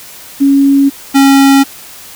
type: tone pair in turn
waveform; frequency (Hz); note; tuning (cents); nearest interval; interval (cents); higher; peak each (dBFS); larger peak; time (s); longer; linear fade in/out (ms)
sine / square; 277.2 / 274.2; C#4 / C#4; 0 / -19; unison; 19; first; -4; neither; 0.4-0.9 / 1.14-1.64; neither; 20
effects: white hiss -32 dBFS RMS until 2.15 s